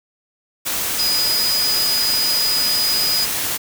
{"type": "tone in noise", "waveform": "sine", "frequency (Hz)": 4954, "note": "D#8", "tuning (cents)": -8, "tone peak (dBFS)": -17, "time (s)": [0.98, 3.26], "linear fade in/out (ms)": 20, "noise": "white", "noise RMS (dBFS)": -22, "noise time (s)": [0.65, 3.58], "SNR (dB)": 2, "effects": []}